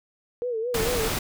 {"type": "tone with vibrato", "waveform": "sine", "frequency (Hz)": 467.7, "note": "A#4", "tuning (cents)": 6, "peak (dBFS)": -25, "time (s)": [0.42, 1.08], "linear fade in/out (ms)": 0, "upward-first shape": "sine", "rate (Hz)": 4.5, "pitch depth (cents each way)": 110}
{"type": "noise", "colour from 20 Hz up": "pink", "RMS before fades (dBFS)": -27, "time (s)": [0.74, 1.19], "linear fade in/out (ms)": 5}
{"effects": []}